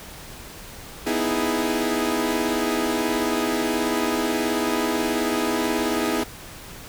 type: chord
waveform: sawtooth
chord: E major seventh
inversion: second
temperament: equal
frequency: 246.9 / 311.1 / 329.6 / 415.3 Hz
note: B3 / D#4 / E4 / G#4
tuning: 0 / 0 / 0 / 0 cents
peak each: -23 dBFS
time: 1.06-6.24 s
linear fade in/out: 10 ms
effects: pink hiss -40 dBFS RMS until 6.88 s